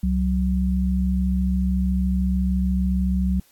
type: tone pair together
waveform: sine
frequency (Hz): 66.8 / 186.55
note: C2 / F#3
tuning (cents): +36 / +14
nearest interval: octave + tritone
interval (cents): 1778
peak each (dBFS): -21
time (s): 0.03-3.4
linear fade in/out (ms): 5
effects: white hiss -58 dBFS RMS until 3.51 s + AAC 64 kbps